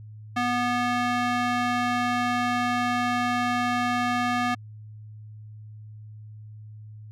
square tone with band-pass filter, 244.2 Hz, B3, 19 cents flat, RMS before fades -25 dBFS, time 0.36-4.55 s, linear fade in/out 10 ms, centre 1400 Hz, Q 0.79, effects added 107 Hz sine -40 dBFS peak until 7.11 s

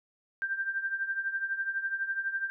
sine tone with tremolo, 1578 Hz, G6, 11 cents sharp, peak -26 dBFS, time 0.42-2.5 s, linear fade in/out 0 ms, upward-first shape triangle, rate 12 Hz, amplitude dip 80%, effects none

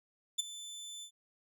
25% pulse tone with ADSR envelope, 3520 Hz, A7, in tune, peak -23 dBFS, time 0.38-1.11 s, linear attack 16 ms, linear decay 15 ms, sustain -17 dB, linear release 83 ms, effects none

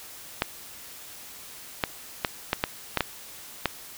clicks, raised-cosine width 0.3 ms, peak -6 dBFS, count 8, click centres 0.421 / 1.838 / 2.248 / 2.531 / 2.639 / 2.973 / 3.007 / 3.657 s, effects white hiss -44 dBFS RMS until 3.97 s

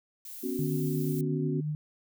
violet noise, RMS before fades -43 dBFS, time 0.25-1.21 s, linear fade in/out 2 ms
sine chord, B suspended second, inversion none, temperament just, 246.9 / 277.8 / 370.4 Hz, B3 / C#4 / F#4, 0 / +4 / +2 cents, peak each -34 dBFS, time 0.43-1.61 s, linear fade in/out 10 ms
sine tone with tremolo, 151.3 Hz, D#3, 48 cents flat, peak -28 dBFS, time 0.59-1.75 s, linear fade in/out 0 ms, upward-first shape sine, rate 8.4 Hz, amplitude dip 25%
effects none

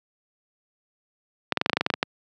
clicks, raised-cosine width 0.3 ms, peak -4 dBFS, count 12, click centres 1.523 / 1.573 / 1.614 / 1.661 / 1.697 / 1.732 / 1.77 / 1.81 / 1.864 / 1.902 / 1.939 / 2.029 s, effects high-pass 150 Hz 12 dB/octave

